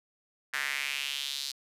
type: tone with high-pass filter sweep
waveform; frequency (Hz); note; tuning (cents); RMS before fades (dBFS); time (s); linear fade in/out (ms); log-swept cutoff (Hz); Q
square; 70; C#2; +18; -34; 0.53-1.52; 10; 1700 to 4400; 3.2
effects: resampled to 32000 Hz